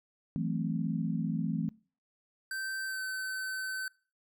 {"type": "chord", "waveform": "sine", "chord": "F# half-diminished seventh", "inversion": "third", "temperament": "equal", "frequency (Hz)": [164.81, 185, 220, 261.6], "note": ["E3", "F#3", "A3", "C4"], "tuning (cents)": [0, 0, 0, 0], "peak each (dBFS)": [-33, -37, -35, -37], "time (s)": [0.36, 1.69], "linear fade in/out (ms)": 0}
{"type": "tone with pitch glide", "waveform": "square", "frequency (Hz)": [1554, 1528.2], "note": ["G6", "G6"], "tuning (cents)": [-16, -44], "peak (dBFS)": -35, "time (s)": [2.51, 3.88], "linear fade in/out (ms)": 2, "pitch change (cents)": -28, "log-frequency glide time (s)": [2.85, 3.02]}
{"effects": ["noise-tail reverb RT60 0.4 s tail -23 dB re dry"]}